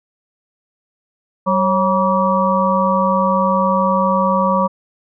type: harmonic tone with a mistuned harmonic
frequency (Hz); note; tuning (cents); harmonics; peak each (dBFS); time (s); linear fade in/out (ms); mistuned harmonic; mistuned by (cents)
191.8; G3; -37; 1 / 3 / 5 / 6; -18 / -18 / -18 / -18; 1.46-4.68; 20; 3; -86
effects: none